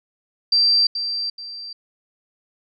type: tone with echo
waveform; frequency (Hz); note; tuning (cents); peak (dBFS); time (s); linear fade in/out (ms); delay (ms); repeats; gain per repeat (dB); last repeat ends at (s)
sine; 4699; D8; 0; -13; 0.52-0.87; 5; 430; 2; -9; 1.73
effects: none